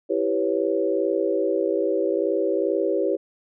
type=chord; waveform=sine; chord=C# half-diminished seventh; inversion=first; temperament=equal; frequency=329.6 / 392 / 493.9 / 554.4 Hz; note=E4 / G4 / B4 / C#5; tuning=0 / 0 / 0 / 0 cents; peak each=-26 / -24 / -26 / -26 dBFS; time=0.09-3.17 s; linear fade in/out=20 ms; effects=none